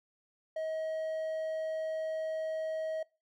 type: tone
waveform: triangle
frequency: 635 Hz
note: D#5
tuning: 35 cents sharp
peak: -31 dBFS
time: 0.56-3.03 s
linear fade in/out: 5 ms
effects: noise-tail reverb RT60 0.3 s tail -23 dB re dry